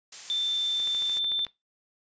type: noise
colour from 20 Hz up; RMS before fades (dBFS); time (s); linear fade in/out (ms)
blue; -37; 0.12-1.19; 5
type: tone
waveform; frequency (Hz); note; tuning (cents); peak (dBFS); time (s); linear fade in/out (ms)
sine; 3554; A7; +17; -25; 0.3-1.45; 0
type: click train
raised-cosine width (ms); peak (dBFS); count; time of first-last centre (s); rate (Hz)
0.3; -27; 10; 0.8-1.467; 13.5
effects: noise-tail reverb RT60 0.2 s tail -19 dB re dry + resampled to 16000 Hz